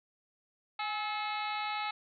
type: harmonic tone with a mistuned harmonic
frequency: 431.8 Hz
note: A4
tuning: 33 cents flat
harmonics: 2 / 3 / 4 / 5 / 6 / 7 / 8 / 9 / 10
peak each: -36 / -39 / -48 / -41 / -43 / -51 / -50 / -44 / -49 dBFS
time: 0.79-1.91 s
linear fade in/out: 5 ms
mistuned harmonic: 2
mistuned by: -57 cents
effects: none